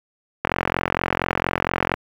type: click train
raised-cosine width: 0.5 ms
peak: -3 dBFS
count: 67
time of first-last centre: 0.45-1.94 s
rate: 44.3 Hz
effects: high-pass 60 Hz 12 dB/octave + 7-bit